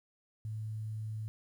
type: tone with quantisation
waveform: sine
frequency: 108.8 Hz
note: A2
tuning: 19 cents flat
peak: -36 dBFS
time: 0.45-1.28 s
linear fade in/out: 0 ms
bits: 11
effects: none